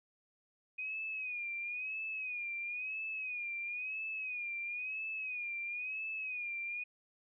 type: tone with vibrato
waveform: sine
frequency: 2489 Hz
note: D#7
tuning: in tune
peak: -37 dBFS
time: 0.78-6.84 s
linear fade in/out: 10 ms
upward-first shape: sine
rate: 0.99 Hz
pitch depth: 89 cents each way
effects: none